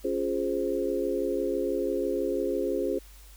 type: chord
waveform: sine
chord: Db major seventh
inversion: none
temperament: equal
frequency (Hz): 277.2 / 349.2 / 415.3 / 523.3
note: Db4 / F4 / Ab4 / C5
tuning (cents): 0 / 0 / 0 / 0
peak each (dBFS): -33 / -31 / -30 / -31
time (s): 0.04-2.99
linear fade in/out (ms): 10
effects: added 50 Hz sine -48 dBFS peak until 3.36 s + white hiss -55 dBFS RMS until 3.36 s